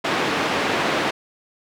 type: band-pass noise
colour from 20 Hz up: pink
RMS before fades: -22 dBFS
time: 0.04-1.11 s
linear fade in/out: 10 ms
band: 270 to 3100 Hz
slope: 12 dB/octave
effects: none